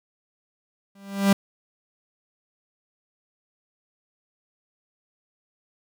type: tone with exponential growth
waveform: 45% pulse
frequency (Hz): 197.7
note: G3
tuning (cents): +15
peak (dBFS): -12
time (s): 0.95-1.33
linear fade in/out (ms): 5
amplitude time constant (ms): 82
effects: none